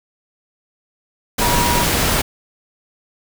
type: tone in noise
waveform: sine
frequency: 960 Hz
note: B5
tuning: 49 cents flat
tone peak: -19 dBFS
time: 1.41-1.84 s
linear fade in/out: 10 ms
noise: pink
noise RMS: -17 dBFS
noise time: 1.38-2.22 s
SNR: -5 dB
effects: none